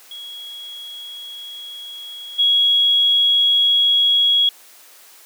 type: tone with level steps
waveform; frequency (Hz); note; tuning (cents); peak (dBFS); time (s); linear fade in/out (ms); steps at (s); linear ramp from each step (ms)
sine; 3322; G#7; 0; -31 / -12; 0.11-4.49; 2; 2.38; 20
effects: white hiss -46 dBFS RMS until 5.25 s + high-pass 400 Hz 12 dB/octave